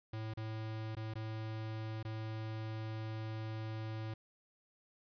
square tone with dropouts, 110 Hz, A2, in tune, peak -40 dBFS, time 0.13-4.14 s, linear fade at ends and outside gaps 5 ms, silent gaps 0.338-0.372 / 0.952-0.967 / 1.139-1.154 / 2.029-2.049 s, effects resampled to 11025 Hz + 12-bit

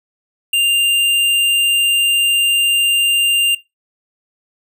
sine tone with tanh clipping, 2794 Hz, F7, in tune, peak -13 dBFS, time 0.53-3.55 s, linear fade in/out 5 ms, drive 15 dB, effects noise-tail reverb RT60 0.2 s tail -18 dB re dry

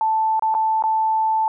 sine tone with dropouts, 880 Hz, A5, in tune, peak -16 dBFS, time 0.01-1.48 s, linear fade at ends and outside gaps 1 ms, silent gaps 0.395-0.423 / 0.542-0.549 / 0.824-0.838 s, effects none

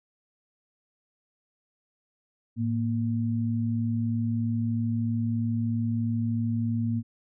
sine tone pair together, 110 / 233.1 Hz, A2 / A#3, 0 / 0 cents, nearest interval octave + minor second, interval 1300 cents, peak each -27 dBFS, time 2.56-7.03 s, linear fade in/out 50 ms, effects none

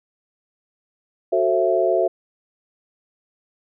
sine chord, F# half-diminished seventh, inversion none, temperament just, 370 / 444 / 532.8 / 666 Hz, F#4 / A4 / C5 / E5, 0 / +16 / +31 / +18 cents, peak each -21 / -24 / -23 / -19 dBFS, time 1.32-2.08 s, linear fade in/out 10 ms, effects none

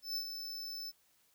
square tone with ADSR envelope, 5274 Hz, E8, in tune, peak -34 dBFS, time 0.02-0.92 s, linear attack 140 ms, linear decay 79 ms, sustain -7 dB, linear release 30 ms, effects white hiss -71 dBFS RMS until 1.34 s

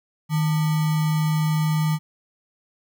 sine tone with sample-and-hold, 155.56 Hz, D#3, in tune, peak -18 dBFS, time 0.29-1.99 s, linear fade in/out 50 ms, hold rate 1050 Hz, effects none

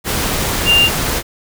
sine tone in noise, 2794 Hz, F7, in tune, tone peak -8 dBFS, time 0.65-0.9 s, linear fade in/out 50 ms, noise pink, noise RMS -18 dBFS, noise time 0.04-1.23 s, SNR +7 dB, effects none

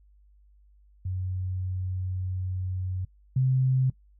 sine tone pair in turn, 92.5 / 130.21 Hz, F#2 / C3, 0 / -8 cents, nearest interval tritone, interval 592 cents, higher second, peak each -28 / -20 dBFS, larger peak second, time 1.05-3.05 / 3.36-3.9 s, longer first, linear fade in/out 5 ms, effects noise-tail reverb RT60 0.1 s tail -20 dB re dry + added 50 Hz sine -55 dBFS peak until 4.19 s

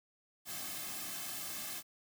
white noise with comb filter, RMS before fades -42 dBFS, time 0.45-1.83 s, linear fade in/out 50 ms, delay 2.1 ms, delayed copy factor -0.95, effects none

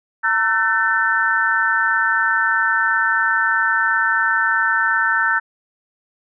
sine tone cluster, 916 / 1336 / 1524 / 1781 Hz, A#5 / E6 / G6 / A6, -31 / +23 / -49 / +21 cents, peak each -24 / -21 / -18 / -20 dBFS, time 0.23-5.4 s, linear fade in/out 20 ms, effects none

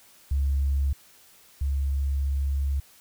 sine tone pair in turn, 69.3 / 69.3 Hz, C#2 / C#2, 0 / 0 cents, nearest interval unison, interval 0 cents, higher neither, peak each -20 / -22 dBFS, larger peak first, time 0.31-0.93 / 1.61-2.8 s, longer second, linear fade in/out 5 ms, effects tanh soft clip ceiling -17 dBFS + white hiss -55 dBFS RMS until 3 s

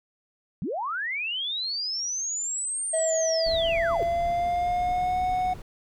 sine linear two-way sweep, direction up then down, 135 to 8910 to 337.4 Hz, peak -27 dBFS, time 0.62-4.03 s, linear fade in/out 0 ms, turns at 2.87 s
triangle tone with pitch glide, 644 to 735.5 Hz, E5 to F#5, -41 to -11 cents, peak -21 dBFS, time 2.93-5.54 s, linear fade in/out 10 ms, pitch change +230 cents, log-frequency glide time 3.24-5.2 s
brown noise, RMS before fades -38 dBFS, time 3.46-5.62 s, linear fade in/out 2 ms
effects none

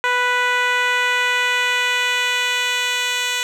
10% pulse tone with band-pass filter sweep, 493.9 Hz, B4, in tune, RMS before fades -19 dBFS, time 0.04-3.43 s, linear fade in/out 0 ms, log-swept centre 1300 to 4400 Hz, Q 0.89, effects none

